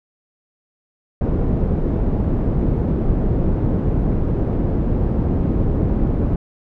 pink low-pass noise, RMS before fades -18 dBFS, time 1.21-6.36 s, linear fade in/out 2 ms, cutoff 360 Hz, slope 12 dB/octave, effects none

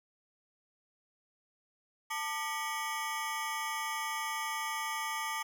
25% pulse ring-modulated tone, 1044 Hz, C6, 4 cents flat, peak -27 dBFS, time 2.1-5.43 s, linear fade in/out 10 ms, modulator 154 Hz, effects 10-bit

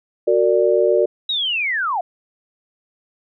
sine chord, Gb augmented, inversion none, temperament equal with one note detuned, 370 / 458.2 / 587.3 Hz, Gb4 / Bb4 / D5, 0 / -30 / 0 cents, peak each -17 dBFS, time 0.27-1.06 s, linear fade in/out 10 ms
sine linear sweep, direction down, 3883 to 659.3 Hz, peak -18 dBFS, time 1.29-2.01 s, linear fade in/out 5 ms
effects none

